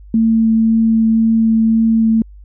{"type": "tone with vibrato", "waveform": "sine", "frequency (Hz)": 224.2, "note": "A3", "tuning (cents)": 33, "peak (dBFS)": -9, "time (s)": [0.14, 2.22], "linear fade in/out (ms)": 2, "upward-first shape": "triangle", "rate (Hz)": 1.9, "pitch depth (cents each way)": 9, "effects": ["added 50 Hz sine -35 dBFS peak until 2.44 s"]}